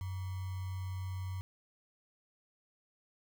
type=tone with sample-and-hold; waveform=sine; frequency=93.4 Hz; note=F#2; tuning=17 cents sharp; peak=-36 dBFS; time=0.01-1.41 s; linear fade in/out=0 ms; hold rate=1050 Hz; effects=none